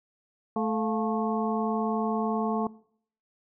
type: harmonic tone with a mistuned harmonic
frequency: 218.3 Hz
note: A3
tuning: 13 cents flat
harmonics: 1 / 2 / 3 / 4 / 5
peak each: -28 / -31 / -33 / -34 / -35 dBFS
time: 0.56-2.67 s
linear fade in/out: 2 ms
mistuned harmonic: 3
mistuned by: +110 cents
effects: noise-tail reverb RT60 0.6 s tail -21 dB re dry